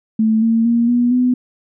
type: tone with pitch steps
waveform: sine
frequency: 220 / 227.1 / 234.4 / 242 / 249.8 Hz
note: A3 / A#3 / A#3 / B3 / B3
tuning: 0 / -45 / +10 / -35 / +20 cents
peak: -11 dBFS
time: 0.19-1.34 s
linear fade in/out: 5 ms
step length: 230 ms
effects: none